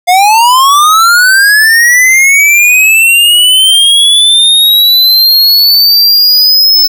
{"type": "linear sweep", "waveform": "square", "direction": "up", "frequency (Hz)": [698.5, 5274], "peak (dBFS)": -3, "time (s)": [0.07, 6.88], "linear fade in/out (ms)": 20, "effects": []}